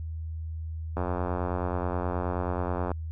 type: click train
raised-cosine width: 1 ms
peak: -16 dBFS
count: 175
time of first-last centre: 0.97-2.916 s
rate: 89.4 Hz
effects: added 80 Hz sine -32 dBFS peak until 3.11 s